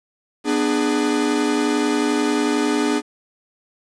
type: chord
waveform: 45% pulse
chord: G# diminished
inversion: first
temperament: equal with one note detuned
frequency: 246.9 / 298.1 / 415.3 Hz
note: B3 / D4 / G#4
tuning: 0 / +26 / 0 cents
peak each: -23 / -20 / -23 dBFS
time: 0.44-3.02 s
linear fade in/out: 50 ms
effects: resampled to 22050 Hz + 8-bit

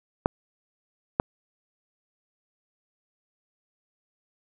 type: clicks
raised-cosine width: 1 ms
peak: -6 dBFS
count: 2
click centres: 0.259 / 1.199 s
effects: none

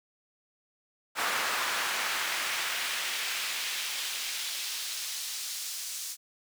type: noise with high-pass filter sweep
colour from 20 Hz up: brown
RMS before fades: -33 dBFS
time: 1.15-6.17 s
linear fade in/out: 50 ms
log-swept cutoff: 1200 to 6200 Hz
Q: 0.99
effects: none

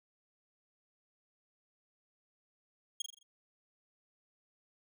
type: tone with echo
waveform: 25% pulse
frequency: 3272 Hz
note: G#7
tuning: 26 cents flat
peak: -30 dBFS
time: 3-3.02 s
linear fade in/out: 5 ms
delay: 42 ms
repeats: 5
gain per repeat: -6 dB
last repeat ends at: 3.23 s
effects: none

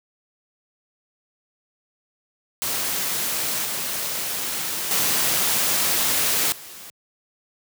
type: noise with level steps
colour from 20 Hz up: white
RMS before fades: -25 / -27 / -21 / -40 dBFS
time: 2.62-6.9 s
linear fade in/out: 0 ms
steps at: 3.65 / 4.91 / 6.52 s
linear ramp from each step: 2 ms
effects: high-pass 100 Hz 12 dB/octave

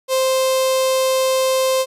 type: tone with notch filter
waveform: sawtooth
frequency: 523.3 Hz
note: C5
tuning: in tune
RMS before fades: -17 dBFS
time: 0.08-1.86 s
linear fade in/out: 50 ms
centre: 1700 Hz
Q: 1
effects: resampled to 32000 Hz

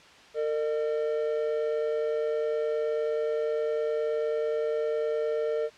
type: tone pair together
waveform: triangle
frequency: 454.8 / 606 Hz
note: A#4 / D#5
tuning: -43 / -46 cents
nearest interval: perfect fourth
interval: 497 cents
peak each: -25 / -29 dBFS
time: 0.34-5.7 s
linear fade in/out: 50 ms
effects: white hiss -52 dBFS RMS until 5.77 s + low-pass 4000 Hz 12 dB/octave

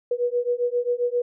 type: beating tone pair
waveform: sine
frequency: 482.2 / 489.7 Hz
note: B4 / B4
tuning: -41 / -15 cents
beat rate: 7.5 Hz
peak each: -24 dBFS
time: 0.11-1.22 s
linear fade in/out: 5 ms
effects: none

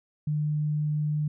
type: tone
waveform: sine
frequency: 150.5 Hz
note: D3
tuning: 43 cents sharp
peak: -24 dBFS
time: 0.27-1.28 s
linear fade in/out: 5 ms
effects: none

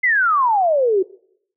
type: exponential sweep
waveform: sine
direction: down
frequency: 2093 to 361.1 Hz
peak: -13 dBFS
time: 0.03-1.03 s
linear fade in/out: 10 ms
effects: noise-tail reverb RT60 0.7 s tail -22 dB re dry

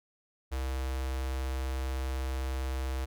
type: tone with notch filter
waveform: square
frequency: 65.41 Hz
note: C2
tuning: in tune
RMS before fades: -33 dBFS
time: 0.51-3.06 s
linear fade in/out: 20 ms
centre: 180 Hz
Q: 0.92
effects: none

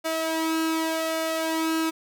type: tone with flanger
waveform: sawtooth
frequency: 322.4 Hz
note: E4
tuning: 38 cents flat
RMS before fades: -26 dBFS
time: 0.04-1.91 s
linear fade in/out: 20 ms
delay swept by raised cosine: 1.4 to 2.39 ms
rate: 0.87 Hz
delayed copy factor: +0.6
effects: none

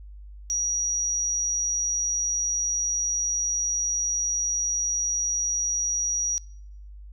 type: tone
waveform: sine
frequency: 5770 Hz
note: F#8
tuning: 44 cents flat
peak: -23 dBFS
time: 0.5-6.38 s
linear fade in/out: 0 ms
effects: noise-tail reverb RT60 0.7 s tail -25 dB re dry + added 50 Hz sine -40 dBFS peak until 7.12 s

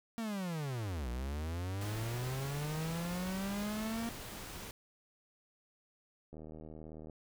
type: linear two-way sweep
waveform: 45% pulse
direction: down then up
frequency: 233.1 to 58.27 to 233.1 Hz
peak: -36 dBFS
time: 0.18-4.09 s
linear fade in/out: 0 ms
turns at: 1.09 s
type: noise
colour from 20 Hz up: pink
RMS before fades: -46 dBFS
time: 1.81-4.71 s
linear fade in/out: 2 ms
type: click train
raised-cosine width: 2 ms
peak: -36 dBFS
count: 61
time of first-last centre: 6.33-7.097 s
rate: 78.2 Hz
effects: none

